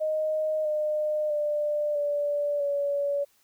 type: tone with pitch steps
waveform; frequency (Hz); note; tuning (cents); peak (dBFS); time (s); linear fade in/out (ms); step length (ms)
sine; 621 / 607.5 / 594.3 / 581.4 / 568.8; D#5 / D#5 / D5 / D5 / C#5; -3 / -42 / +20 / -18 / +45; -24; 0-3.25; 20; 650
effects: white hiss -65 dBFS RMS until 3.43 s